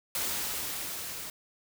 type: noise with level ramp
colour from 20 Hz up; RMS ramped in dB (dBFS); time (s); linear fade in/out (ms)
white; -31 to -40; 0.15-1.3; 2
effects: none